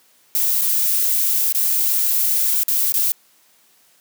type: noise with dropouts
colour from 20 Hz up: violet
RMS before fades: -18 dBFS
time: 0.35-3.12 s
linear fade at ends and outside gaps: 1 ms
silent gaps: 0.612-0.616 / 1.524-1.548 / 2.634-2.681 / 2.922-2.94 s
effects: white hiss -56 dBFS RMS until 4 s + high-pass 150 Hz 12 dB/octave